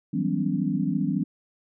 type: tone cluster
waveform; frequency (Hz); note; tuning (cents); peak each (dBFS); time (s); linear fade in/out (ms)
sine; 161.2 / 185.2 / 199.7 / 250.8 / 283.4; E3 / F#3 / G3 / B3 / C#4; -38 / +2 / +32 / +27 / +38; -29; 0.13-1.24; 10
effects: none